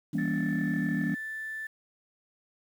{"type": "chord", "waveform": "sine", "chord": "E diminished seventh", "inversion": "none", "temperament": "just", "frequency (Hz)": [164.81, 197.78, 237.3, 284.8], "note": ["E3", "G3", "Bb3", "Db4"], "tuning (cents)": [0, 16, 31, 47], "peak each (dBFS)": -31, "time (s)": [0.13, 1.15], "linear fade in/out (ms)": 10}
{"type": "tone", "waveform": "sine", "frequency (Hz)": 1760, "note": "A6", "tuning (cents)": 0, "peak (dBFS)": -34, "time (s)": [0.18, 1.67], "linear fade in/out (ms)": 5}
{"effects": ["tanh soft clip ceiling -20 dBFS", "9-bit"]}